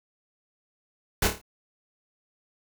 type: noise with echo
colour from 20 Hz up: pink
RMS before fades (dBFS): -23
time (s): 1.22-1.28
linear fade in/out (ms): 5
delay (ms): 27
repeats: 5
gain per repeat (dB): -6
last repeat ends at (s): 1.415
effects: none